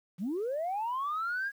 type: linear sweep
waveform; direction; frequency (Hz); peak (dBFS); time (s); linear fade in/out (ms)
sine; up; 158.6 to 1665; -29; 0.18-1.52; 50
effects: tanh soft clip ceiling -27 dBFS + 10-bit